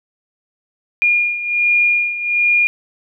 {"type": "beating tone pair", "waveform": "sine", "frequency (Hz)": [2422, 2423.3], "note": ["D#7", "D#7"], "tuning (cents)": [-47, -46], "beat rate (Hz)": 1.3, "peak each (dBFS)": [-14, -19], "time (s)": [1.02, 2.67], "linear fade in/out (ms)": 0, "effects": []}